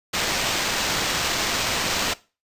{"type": "noise with sample-and-hold", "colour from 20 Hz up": "violet", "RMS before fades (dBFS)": -24, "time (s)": [0.13, 2.14], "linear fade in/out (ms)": 10, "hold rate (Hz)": 11025, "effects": ["noise-tail reverb RT60 0.3 s tail -19 dB re dry", "resampled to 32000 Hz"]}